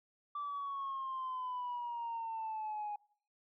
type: exponential sweep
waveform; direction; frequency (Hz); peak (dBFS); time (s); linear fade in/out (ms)
sine; down; 1169 to 827; -36; 0.35-2.96; 5
effects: noise-tail reverb RT60 0.5 s tail -23 dB re dry + tanh soft clip ceiling -34 dBFS